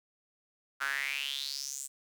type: tone with high-pass filter sweep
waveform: sawtooth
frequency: 138.5 Hz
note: C#3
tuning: 1 cent flat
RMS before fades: -36 dBFS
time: 0.8-1.88 s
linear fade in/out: 20 ms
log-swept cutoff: 1400 to 8200 Hz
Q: 6.4
effects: none